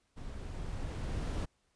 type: noise with level ramp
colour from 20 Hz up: brown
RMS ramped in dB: -44 to -33 dBFS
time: 0.16-1.46 s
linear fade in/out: 20 ms
effects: pink hiss -75 dBFS RMS until 1.75 s + resampled to 22050 Hz